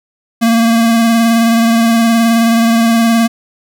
square tone with vibrato, 229.5 Hz, A#3, 27 cents flat, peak -8 dBFS, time 0.41-3.28 s, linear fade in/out 20 ms, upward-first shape sine, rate 19 Hz, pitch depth 25 cents each way, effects none

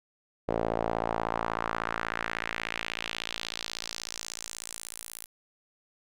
sawtooth tone with band-pass filter sweep, 56.4 Hz, A1, 44 cents sharp, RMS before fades -34 dBFS, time 0.48-5.26 s, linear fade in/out 10 ms, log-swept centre 540 to 12000 Hz, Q 1.8, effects none

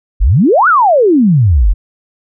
sine exponential two-way sweep, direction up then down, 39.77 to 1512 to 39.77 Hz, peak -5 dBFS, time 0.2-1.74 s, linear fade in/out 20 ms, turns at 0.68 s, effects none

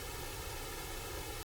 pink noise with comb filter, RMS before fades -43 dBFS, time 0-1.43 s, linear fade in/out 0 ms, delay 2.3 ms, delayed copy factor +1, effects AAC 64 kbps

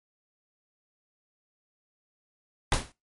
pink noise with exponential decay, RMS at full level -20 dBFS, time 2.72-2.92 s, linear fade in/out 2 ms, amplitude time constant 43 ms, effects noise-tail reverb RT60 0.2 s tail -17 dB re dry + MP3 48 kbps

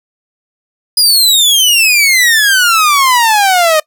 sawtooth exponential sweep, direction down, 5000 to 608 Hz, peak -3 dBFS, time 0.97-3.8 s, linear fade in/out 5 ms, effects noise-tail reverb RT60 0.1 s tail -23 dB re dry

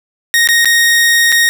sawtooth tone with dropouts, 1864.7 Hz, A#6, in tune, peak -4 dBFS, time 0.34-1.49 s, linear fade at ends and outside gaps 0 ms, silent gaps 0.474-0.488 / 0.647-0.656 / 1.32-1.324 s, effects none

